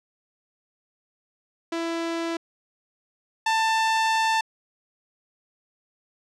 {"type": "tone pair in turn", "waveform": "sawtooth", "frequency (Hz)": [333.1, 889.3], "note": ["E4", "A5"], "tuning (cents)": [18, 18], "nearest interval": "octave + perfect fourth", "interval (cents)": 1700, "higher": "second", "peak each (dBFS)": [-22, -16], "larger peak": "second", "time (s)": [[1.72, 2.37], [3.46, 4.41]], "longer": "second", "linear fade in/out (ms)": 5, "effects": ["low-pass 6000 Hz 12 dB/octave"]}